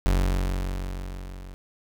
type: tone with level ramp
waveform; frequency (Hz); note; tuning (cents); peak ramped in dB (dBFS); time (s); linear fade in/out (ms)
40% pulse; 46.25; F#1; 0; -17 to -38; 0.06-1.54; 0
effects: none